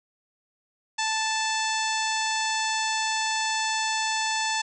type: harmonic tone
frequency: 879 Hz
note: A5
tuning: 2 cents flat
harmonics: 1 / 2 / 3 / 4 / 5 / 6 / 7 / 8 / 9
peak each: -28 / -31 / -33 / -34 / -35 / -36 / -36 / -37 / -38 dBFS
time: 0.98-4.62 s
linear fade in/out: 10 ms
effects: none